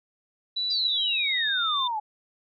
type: tone with pitch glide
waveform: sine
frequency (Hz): 3951 to 3581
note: B7 to A7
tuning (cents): 0 to +30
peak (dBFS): -25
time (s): 0.56-1.88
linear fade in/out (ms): 10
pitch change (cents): -170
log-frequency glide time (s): 0.82-1.76
type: exponential sweep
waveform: sine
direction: down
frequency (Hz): 4900 to 827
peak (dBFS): -26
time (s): 0.7-2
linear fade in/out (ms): 10
effects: none